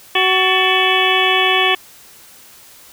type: harmonic tone with a mistuned harmonic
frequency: 374.6 Hz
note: F#4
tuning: 21 cents sharp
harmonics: 1 / 2 / 3 / 5 / 6 / 7 / 8 / 9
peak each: -20 / -20 / -20 / -20 / -20 / -20 / -20 / -20 dBFS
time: 0.15-1.75 s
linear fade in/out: 5 ms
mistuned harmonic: 5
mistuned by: -100 cents
effects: white hiss -43 dBFS RMS until 2.92 s